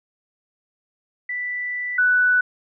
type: tone pair in turn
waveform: sine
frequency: 1975.5 / 1486.4 Hz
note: B6 / F#6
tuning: 0 / +7 cents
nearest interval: perfect fourth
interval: 493 cents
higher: first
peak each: -24 / -14 dBFS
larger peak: second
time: 1.29-1.98 / 1.98-2.41 s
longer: first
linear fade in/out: 5 ms
effects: none